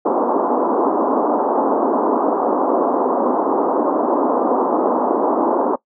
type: band-pass noise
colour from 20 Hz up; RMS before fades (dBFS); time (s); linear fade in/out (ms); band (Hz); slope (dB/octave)
pink; -17; 0.05-5.76; 10; 250 to 1100; 48
effects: noise-tail reverb RT60 0.1 s tail -20 dB re dry